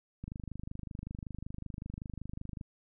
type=click train; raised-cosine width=5 ms; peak=-28 dBFS; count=61; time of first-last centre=0.24-2.612 s; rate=25.3 Hz; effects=none